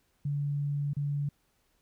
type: tone with dropouts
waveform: sine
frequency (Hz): 143.7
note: D3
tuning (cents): -37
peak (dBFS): -28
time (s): 0.25-1.29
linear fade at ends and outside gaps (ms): 5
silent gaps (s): 0.934-0.966
effects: pink hiss -72 dBFS RMS until 1.81 s